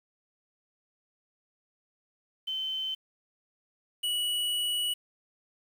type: tone pair in turn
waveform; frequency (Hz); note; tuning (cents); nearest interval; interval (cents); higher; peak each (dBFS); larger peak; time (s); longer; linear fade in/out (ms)
sine / square; 3072 / 2936; G7 / F#7; -36 / -14; minor second; 78; first; -30 / -28; second; 2.47-2.95 / 4.03-4.94; second; 10
effects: 9-bit